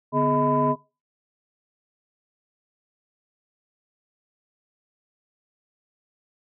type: tone cluster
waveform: sine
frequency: 145.5 / 250.8 / 417.5 / 632 / 1004 Hz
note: D3 / B3 / G#4 / D#5 / B5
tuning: -16 / +27 / +9 / +27 / +28 cents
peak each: -26 / -24 / -26 / -25 / -22 dBFS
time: 0.12-0.76 s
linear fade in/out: 50 ms
effects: noise-tail reverb RT60 0.3 s tail -22 dB re dry + tanh soft clip ceiling -10 dBFS